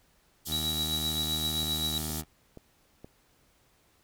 white band-pass noise, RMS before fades -38 dBFS, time 0.45-2.22 s, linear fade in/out 20 ms, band 3100 to 16000 Hz, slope 96 dB/octave
15% pulse tone with vibrato, 77.78 Hz, D#2, in tune, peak -28 dBFS, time 0.46-2.25 s, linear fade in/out 50 ms, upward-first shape triangle, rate 10 Hz, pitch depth 21 cents each way
sine tone with tremolo, 3895 Hz, B7, 25 cents flat, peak -27 dBFS, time 0.52-1.98 s, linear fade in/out 0 ms, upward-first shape triangle, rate 7.7 Hz, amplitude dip 60%
click train, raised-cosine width 2 ms, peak -31 dBFS, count 4, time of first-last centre 1.63-3.045 s, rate 2.12 Hz
effects pink hiss -66 dBFS RMS until 4.03 s

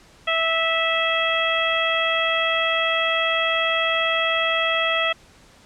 harmonic tone, 655 Hz, E5, 11 cents flat, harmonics 1 / 2 / 3 / 4 / 5, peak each -25 / -25 / -25 / -25 / -25 dBFS, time 0.27-5.13 s, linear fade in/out 10 ms, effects pink hiss -51 dBFS RMS until 5.65 s + low-pass 8000 Hz 12 dB/octave

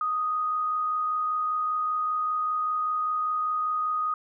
sine tone with amplitude modulation, 1244.5 Hz, D#6, in tune, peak -23 dBFS, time 0.01-4.14 s, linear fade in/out 2 ms, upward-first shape sine, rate 65.1 Hz, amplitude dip 25%, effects none

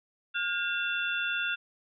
sine tone cluster, 1425 / 1603 / 2716 / 3485 Hz, F6 / G6 / F7 / A7, +34 / +38 / -49 / -17 cents, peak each -31 / -36 / -33 / -37 dBFS, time 0.34-1.56 s, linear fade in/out 20 ms, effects none

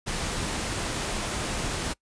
pink noise, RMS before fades -30 dBFS, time 0.06-1.94 s, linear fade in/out 20 ms, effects noise-tail reverb RT60 0.1 s tail -23 dB re dry + resampled to 22050 Hz

